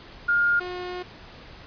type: tone pair in turn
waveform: sine / sawtooth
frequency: 1415 / 360.3 Hz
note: F6 / F#4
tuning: +22 / -46 cents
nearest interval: 2 octaves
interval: 2368 cents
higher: first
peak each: -18 / -27 dBFS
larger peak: first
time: 0.28-0.6 / 0.6-1.03 s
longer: second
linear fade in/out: 10 ms
effects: pink hiss -45 dBFS RMS until 1.66 s + resampled to 11025 Hz